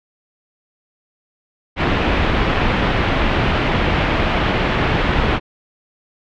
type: low-pass noise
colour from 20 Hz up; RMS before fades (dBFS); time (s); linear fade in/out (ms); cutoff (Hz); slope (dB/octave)
pink; -17; 1.76-5.4; 50; 3100; 24
effects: none